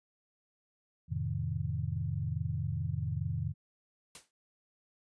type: chord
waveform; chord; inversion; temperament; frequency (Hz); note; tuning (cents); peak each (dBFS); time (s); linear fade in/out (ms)
sine; F dominant seventh; none; equal with one note detuned; 87.31 / 108.3 / 130.81 / 155.56; F2 / A2 / C3 / Eb3; 0 / -27 / 0 / 0; -37; 1.08-3.54; 50
type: noise with exponential decay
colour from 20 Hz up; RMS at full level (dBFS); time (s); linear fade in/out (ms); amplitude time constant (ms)
white; -44; 4.15-4.31; 1; 33
effects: resampled to 22050 Hz